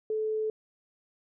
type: tone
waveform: sine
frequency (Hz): 434.3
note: A4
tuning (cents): -23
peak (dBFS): -27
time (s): 0.1-0.5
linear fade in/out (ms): 2
effects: none